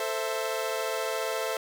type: chord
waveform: sawtooth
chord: A minor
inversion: none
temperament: equal with one note detuned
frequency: 444.3 / 523.3 / 659.3 Hz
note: A4 / C5 / E5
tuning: +17 / 0 / 0 cents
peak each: -29 dBFS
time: 0-1.57 s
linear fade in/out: 2 ms
effects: none